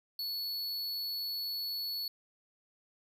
square tone, 4412 Hz, C#8, 9 cents flat, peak -35 dBFS, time 0.19-2.08 s, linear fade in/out 2 ms, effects none

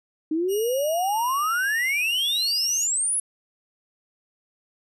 sine exponential sweep, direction up, 304.4 to 10730 Hz, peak -21 dBFS, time 0.31-3.2 s, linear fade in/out 5 ms
10% pulse tone with pitch glide, 2869 to 2823 Hz, F7 to F7, +46 to +18 cents, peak -24 dBFS, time 0.48-2.88 s, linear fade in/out 50 ms, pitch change -28 cents, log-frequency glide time 0.87-1.56 s
effects resampled to 32000 Hz

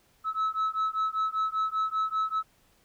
sine beating tone pair, 1295 / 1300.1 Hz, E6 / E6, -31 / -24 cents, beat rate 5.1 Hz, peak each -27 dBFS, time 0.24-2.43 s, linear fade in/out 50 ms, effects tanh soft clip ceiling -23 dBFS + pink hiss -65 dBFS RMS until 2.84 s

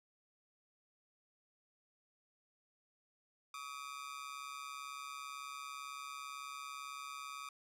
sawtooth ring-modulated tone, 1203 Hz, D6, 41 cents sharp, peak -38 dBFS, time 3.54-7.49 s, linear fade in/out 2 ms, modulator 69 Hz, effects low-pass 11000 Hz 12 dB/octave

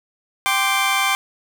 20% pulse chord, G suspended fourth, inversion none, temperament just, 784 / 1045.3 / 1176 Hz, G5 / C6 / D6, 0 / -2 / +2 cents, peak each -17 dBFS, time 0.46-1.15 s, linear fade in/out 0 ms, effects none

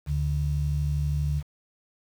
sine tone pair together, 72.6 / 145.2 Hz, D2 / D3, -19 / -19 cents, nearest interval octave, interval 1200 cents, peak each -26 dBFS, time 0.06-1.43 s, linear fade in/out 50 ms, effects 8-bit

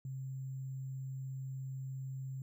sine tone with sample-and-hold, 133.1 Hz, C3, 30 cents sharp, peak -39 dBFS, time 0.05-2.42 s, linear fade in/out 2 ms, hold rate 7350 Hz, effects none

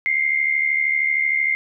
sine tone pair together, 2093 / 2166 Hz, C7 / C#7, 0 / -41 cents, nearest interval minor second, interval 59 cents, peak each -18 / -23 dBFS, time 0.06-1.55 s, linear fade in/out 0 ms, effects none

